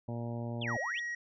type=harmonic tone; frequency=117.9 Hz; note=A#2; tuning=20 cents sharp; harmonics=1 / 2 / 3 / 4 / 5 / 6 / 7 / 8; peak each=-37 / -40 / -47 / -49 / -45 / -52 / -51 / -55 dBFS; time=0.08-0.77 s; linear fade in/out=5 ms
type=exponential two-way sweep; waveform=sine; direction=down then up; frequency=3729 to 493.9 to 3729 Hz; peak=-36 dBFS; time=0.61-1 s; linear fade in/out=10 ms; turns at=0.79 s
type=tone; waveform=triangle; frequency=1900 Hz; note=A#6; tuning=33 cents sharp; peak=-33 dBFS; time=0.67-1.15 s; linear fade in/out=5 ms
effects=resampled to 16000 Hz